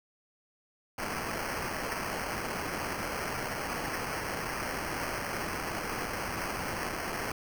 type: noise with sample-and-hold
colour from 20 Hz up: white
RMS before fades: -35 dBFS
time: 0.98-7.32 s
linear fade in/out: 2 ms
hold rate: 3675 Hz
effects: none